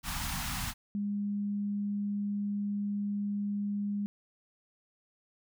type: band-stop noise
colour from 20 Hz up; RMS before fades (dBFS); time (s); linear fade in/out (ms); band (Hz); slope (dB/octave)
pink; -35; 0.03-0.74; 50; 260 to 740; 48
type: tone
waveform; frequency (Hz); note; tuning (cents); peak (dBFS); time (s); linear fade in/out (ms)
sine; 203.8; G#3; -32; -30; 0.95-4.06; 0
effects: none